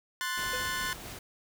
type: chord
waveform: sawtooth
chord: F# diminished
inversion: second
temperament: equal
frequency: 1046.5 / 1480 / 1760 Hz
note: C6 / F#6 / A6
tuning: 0 / 0 / 0 cents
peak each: -32 dBFS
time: 0.21-0.93 s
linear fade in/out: 0 ms
type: noise with tremolo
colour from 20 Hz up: pink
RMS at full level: -42 dBFS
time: 0.37-1.19 s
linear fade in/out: 5 ms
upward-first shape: sine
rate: 4.5 Hz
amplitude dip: 25%
type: tone with exponential decay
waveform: square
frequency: 503 Hz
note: B4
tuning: 32 cents sharp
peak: -35 dBFS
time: 0.53-0.77 s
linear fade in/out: 5 ms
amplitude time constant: 51 ms
effects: none